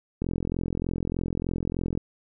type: click train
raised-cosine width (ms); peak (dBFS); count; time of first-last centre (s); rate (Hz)
3; -15; 77; 0.22-1.975; 43.3
effects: none